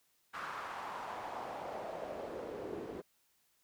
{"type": "noise with band-pass filter sweep", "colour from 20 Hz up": "pink", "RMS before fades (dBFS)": -43, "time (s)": [0.33, 3.02], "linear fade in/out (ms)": 20, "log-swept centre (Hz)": [1300, 370], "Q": 2.5, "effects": ["white hiss -74 dBFS RMS until 3.63 s"]}